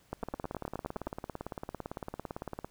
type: two click trains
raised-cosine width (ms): 1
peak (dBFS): -21 / -23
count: 10 / 44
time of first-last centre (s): 0.13-1.069 / 0.23-2.646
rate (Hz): 9.58 / 17.8
effects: pink hiss -65 dBFS RMS until 2.7 s